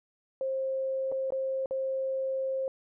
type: tone with dropouts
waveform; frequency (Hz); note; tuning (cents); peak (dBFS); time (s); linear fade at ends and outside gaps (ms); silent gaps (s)
sine; 531; C5; +25; -28; 0.41-2.68; 1; 1.117-1.122 / 1.305-1.322 / 1.659-1.709
effects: none